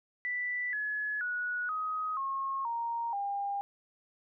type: tone with pitch steps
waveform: sine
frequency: 1975.5 / 1700 / 1463 / 1258.9 / 1083.4 / 932.3 / 802.3 Hz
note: B6 / G#6 / F#6 / D#6 / C#6 / A#5 / G5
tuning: 0 / +40 / -20 / +20 / -40 / 0 / +40 cents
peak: -31 dBFS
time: 0.25-3.61 s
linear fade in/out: 0 ms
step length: 480 ms
effects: none